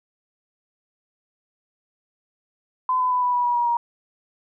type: tone with pitch steps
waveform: sine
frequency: 1018 / 1007.5 / 997 / 986.7 / 976.5 / 966.4 / 956.4 / 946.5 Hz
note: C6 / B5 / B5 / B5 / B5 / B5 / A#5 / A#5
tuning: -48 / +34 / +16 / -2 / -20 / -38 / +44 / +26 cents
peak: -18 dBFS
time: 2.89-3.77 s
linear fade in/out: 2 ms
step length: 110 ms
effects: none